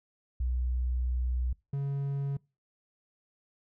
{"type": "tone pair in turn", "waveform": ["sine", "triangle"], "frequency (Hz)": [62, 139.44], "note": ["B1", "C#3"], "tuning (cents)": [7, 11], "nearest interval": "octave + major second", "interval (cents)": 1404, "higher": "second", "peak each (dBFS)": -27, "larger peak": "neither", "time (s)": [[0.4, 1.53], [1.73, 2.37]], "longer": "first", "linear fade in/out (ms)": 5, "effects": ["noise-tail reverb RT60 0.3 s tail -25 dB re dry"]}